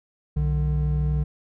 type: tone pair together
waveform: triangle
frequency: 62.9 / 149.6 Hz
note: B1 / D3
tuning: +32 / +32 cents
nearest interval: octave + minor third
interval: 1500 cents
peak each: -21 dBFS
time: 0.36-1.24 s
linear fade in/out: 10 ms
effects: none